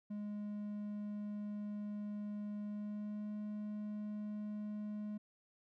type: tone with pitch glide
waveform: triangle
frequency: 207.7 to 209.9 Hz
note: G#3 to G#3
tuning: 0 to +19 cents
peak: -38 dBFS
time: 0.1-5.18 s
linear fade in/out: 10 ms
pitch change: +19 cents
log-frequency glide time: 2.63-3.31 s
effects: none